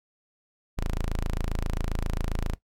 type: tone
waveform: sawtooth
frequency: 27.48 Hz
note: A0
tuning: 1 cent flat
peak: -22 dBFS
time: 0.77-2.55 s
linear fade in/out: 20 ms
effects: noise-tail reverb RT60 0.1 s tail -18 dB re dry + AAC 64 kbps